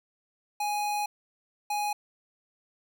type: tone bursts at uneven times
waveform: square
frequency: 830.6 Hz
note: G#5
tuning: in tune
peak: -28 dBFS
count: 2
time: 0.6-1.06 / 1.7-1.93 s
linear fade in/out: 5 ms
effects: none